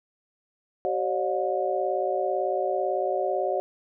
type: tone cluster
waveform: sine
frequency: 381.4 / 545 / 603 / 721 Hz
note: G4 / C#5 / D5 / F#5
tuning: -47 / -29 / +46 / -45 cents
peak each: -29 dBFS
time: 0.85-3.6 s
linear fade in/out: 0 ms
effects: none

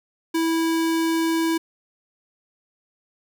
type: tone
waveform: square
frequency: 327.6 Hz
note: E4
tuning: 11 cents flat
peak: -20 dBFS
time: 0.34-1.58 s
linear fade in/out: 10 ms
effects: none

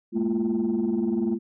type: tone cluster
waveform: sine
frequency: 210.9 / 231.6 / 343.8 Hz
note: G#3 / A#3 / F4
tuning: +27 / -11 / -27 cents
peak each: -25 dBFS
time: 0.12-1.39 s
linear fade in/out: 50 ms
effects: tanh soft clip ceiling -17 dBFS

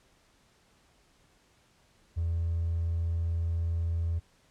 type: tone with hard clipping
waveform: triangle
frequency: 83.6 Hz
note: E2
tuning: 25 cents sharp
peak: -27 dBFS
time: 2.16-4.2 s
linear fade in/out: 20 ms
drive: 3 dB
effects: pink hiss -65 dBFS RMS until 4.5 s + low-pass 9000 Hz 12 dB/octave

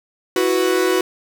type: chord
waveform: 45% pulse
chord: E suspended second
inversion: none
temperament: equal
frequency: 329.6 / 370 / 493.9 Hz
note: E4 / F#4 / B4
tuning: 0 / 0 / 0 cents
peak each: -22 / -17 / -22 dBFS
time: 0.36-1.01 s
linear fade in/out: 2 ms
effects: none

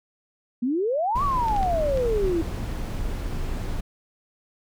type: exponential two-way sweep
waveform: sine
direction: up then down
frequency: 230.4 to 1173 to 320.1 Hz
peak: -21 dBFS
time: 0.62-2.42 s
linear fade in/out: 10 ms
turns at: 1.23 s
type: noise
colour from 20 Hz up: brown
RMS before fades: -28 dBFS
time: 1.15-3.81 s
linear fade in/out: 10 ms
type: clicks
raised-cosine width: 0.2 ms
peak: -21 dBFS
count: 4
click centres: 1.484 / 1.564 / 1.63 / 1.974 s
effects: none

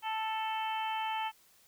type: harmonic tone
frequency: 440 Hz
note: A4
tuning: in tune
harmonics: 2 / 3 / 4 / 5 / 6 / 7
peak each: -33 / -44 / -46 / -46 / -43 / -43 dBFS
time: 0.02-1.32 s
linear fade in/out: 50 ms
effects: white hiss -64 dBFS RMS until 1.67 s

